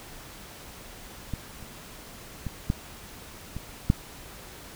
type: clicks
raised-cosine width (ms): 5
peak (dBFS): -18 / -30 / -19 / -11 / -22 / -6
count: 6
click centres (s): 1.337 / 1.627 / 2.467 / 2.701 / 3.566 / 3.901
effects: pink hiss -45 dBFS RMS until 4.75 s